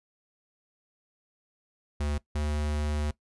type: tone pair in turn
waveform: square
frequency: 73.42 / 74.66 Hz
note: D2 / D2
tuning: 0 / +29 cents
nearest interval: unison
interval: 29 cents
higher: second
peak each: -28 dBFS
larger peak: neither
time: 2-2.18 / 2.35-3.11 s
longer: second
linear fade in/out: 5 ms
effects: noise-tail reverb RT60 0.1 s tail -19 dB re dry + resampled to 24000 Hz